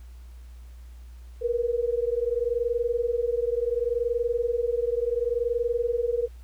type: tone pair together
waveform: sine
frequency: 466.2 / 486.9 Hz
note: A#4 / B4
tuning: 0 / -25 cents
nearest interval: minor second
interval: 75 cents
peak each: -26 dBFS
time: 1.41-6.28 s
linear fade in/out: 20 ms
effects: added 60 Hz sine -41 dBFS peak until 6.43 s + pink hiss -61 dBFS RMS until 6.43 s